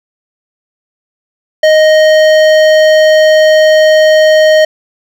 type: tone with hard clipping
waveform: sine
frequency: 622.3 Hz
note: D#5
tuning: in tune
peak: -5 dBFS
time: 1.63-4.65 s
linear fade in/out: 5 ms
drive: 14 dB
effects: none